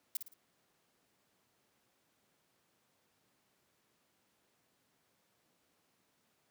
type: noise with echo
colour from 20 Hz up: violet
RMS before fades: -35 dBFS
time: 0.15-0.17 s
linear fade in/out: 2 ms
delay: 56 ms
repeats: 3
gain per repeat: -8 dB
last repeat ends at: 0.338 s
effects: pink hiss -75 dBFS RMS until 6.5 s + high-pass 150 Hz 12 dB/octave